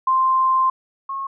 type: tone pair in turn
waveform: sine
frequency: 1046.5 / 1087.8 Hz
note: C6 / C#6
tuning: 0 / -33 cents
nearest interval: minor second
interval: 67 cents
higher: second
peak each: -14 / -24 dBFS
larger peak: first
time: 0.07-0.7 / 1.09-1.27 s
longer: first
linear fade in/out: 5 ms
effects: none